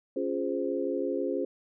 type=chord; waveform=sine; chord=Db major seventh; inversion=none; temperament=equal with one note detuned; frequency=277.2 / 349.2 / 415.3 / 520.5 Hz; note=Db4 / F4 / Ab4 / C5; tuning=0 / 0 / 0 / -9 cents; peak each=-33 dBFS; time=0.16-1.45 s; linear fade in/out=5 ms; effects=none